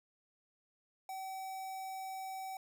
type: tone with notch filter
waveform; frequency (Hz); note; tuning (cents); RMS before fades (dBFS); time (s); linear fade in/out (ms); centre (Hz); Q
square; 764; G5; -45; -43; 1.09-2.57; 2; 3200; 1.1
effects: none